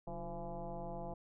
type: tone with frequency modulation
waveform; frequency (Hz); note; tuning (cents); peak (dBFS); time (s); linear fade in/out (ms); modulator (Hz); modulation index
sine; 352.1; F4; +14; -40; 0.07-1.14; 5; 164; 3
effects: none